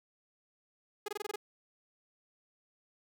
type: tone bursts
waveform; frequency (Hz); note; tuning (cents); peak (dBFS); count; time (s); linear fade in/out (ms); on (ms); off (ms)
sawtooth; 415.3; G#4; 0; -31; 7; 1.06-1.359; 5; 23; 23
effects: none